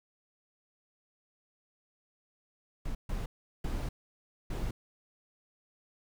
brown noise bursts at uneven times, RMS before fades -34 dBFS, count 4, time 2.85-2.95 / 3.09-3.26 / 3.64-3.89 / 4.5-4.71 s, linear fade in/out 5 ms, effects none

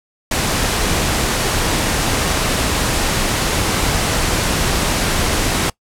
pink noise, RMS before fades -17 dBFS, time 0.31-5.7 s, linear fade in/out 5 ms, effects noise-tail reverb RT60 0.1 s tail -23 dB re dry + low-pass 11000 Hz 12 dB/octave

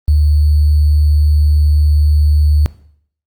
sine tone with sample-and-hold, 74.7 Hz, D2, 30 cents sharp, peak -7 dBFS, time 0.08-2.66 s, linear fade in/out 0 ms, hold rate 4410 Hz, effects noise-tail reverb RT60 0.6 s tail -18 dB re dry + Opus 32 kbps

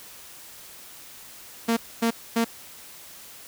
sawtooth tone bursts, 230 Hz, A#3, 23 cents flat, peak -16 dBFS, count 3, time 1.68-2.447 s, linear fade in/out 10 ms, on 89 ms, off 250 ms, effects white hiss -45 dBFS RMS until 3.47 s

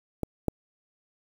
clicks, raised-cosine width 2 ms, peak -15 / -11 dBFS, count 2, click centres 0.233 / 0.483 s, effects 7-bit

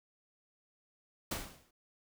pink noise with exponential decay, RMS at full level -34 dBFS, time 1.31-1.71 s, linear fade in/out 5 ms, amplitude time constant 86 ms, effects none

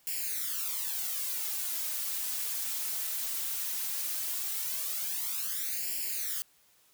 blue noise with flanger, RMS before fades -34 dBFS, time 0.07-6.42 s, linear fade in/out 0 ms, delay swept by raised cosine 0.4 to 4.6 ms, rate 0.17 Hz, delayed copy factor +1, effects white hiss -65 dBFS RMS until 6.93 s

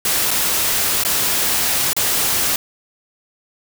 white noise with dropouts, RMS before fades -18 dBFS, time 0.05-2.56 s, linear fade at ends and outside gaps 2 ms, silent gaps 0.308-0.312 / 1.036-1.049 / 1.932-1.965 s, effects none

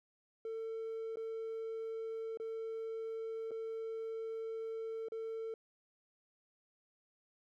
triangle tone with dropouts, 448.4 Hz, A4, 33 cents sharp, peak -36 dBFS, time 0.45-5.54 s, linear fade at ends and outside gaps 2 ms, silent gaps 1.158-1.17 / 2.373-2.399 / 3.509-3.515 / 5.085-5.12 s, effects tanh soft clip ceiling -33 dBFS

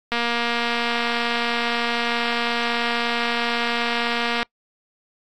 click train, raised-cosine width 0.3 ms, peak -7 dBFS, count 1018, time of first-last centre 0.12-4.429 s, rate 236 Hz, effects noise-tail reverb RT60 0.1 s tail -26 dB re dry + AAC 64 kbps

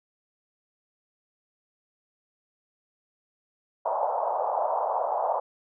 pink band-pass noise, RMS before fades -27 dBFS, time 3.85-5.4 s, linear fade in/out 10 ms, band 570 to 990 Hz, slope 48 dB/octave, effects none

